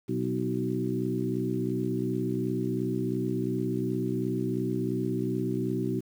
harmonic tone with a mistuned harmonic, 62.8 Hz, B1, 30 cents sharp, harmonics 2 / 3 / 4 / 5 / 6, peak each -33 / -33 / -33 / -33 / -33 dBFS, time 0.08-6.01 s, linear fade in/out 20 ms, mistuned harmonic 5, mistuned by +34 cents, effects 9-bit

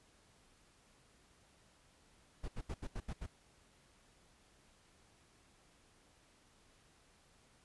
brown noise bursts, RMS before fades -41 dBFS, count 7, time 2.43-3.264 s, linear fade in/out 10 ms, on 54 ms, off 76 ms, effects pink hiss -68 dBFS RMS until 7.64 s + resampled to 24000 Hz

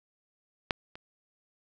clicks, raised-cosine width 0.3 ms, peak -10 / -28 dBFS, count 2, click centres 0.708 / 0.955 s, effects none

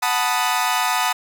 sawtooth chord, B dominant seventh, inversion second, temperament equal, 740 / 880 / 987.8 / 1244.5 Hz, F#5 / A5 / B5 / D#6, 0 / 0 / 0 / 0 cents, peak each -20 dBFS, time 0.02-1.13 s, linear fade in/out 10 ms, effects none

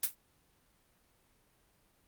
blue noise with exponential decay, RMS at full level -25 dBFS, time 0.03-0.15 s, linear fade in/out 5 ms, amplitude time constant 25 ms, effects pink hiss -70 dBFS RMS until 2.07 s + Opus 32 kbps

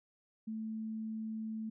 sine tone, 220 Hz, A3, in tune, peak -37 dBFS, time 0.47-1.7 s, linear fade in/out 10 ms, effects none

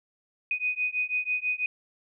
sine beating tone pair, 2489 / 2495.1 Hz, D#7 / D#7, 0 / +4 cents, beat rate 6.1 Hz, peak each -29 dBFS, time 0.51-1.66 s, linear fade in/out 2 ms, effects none

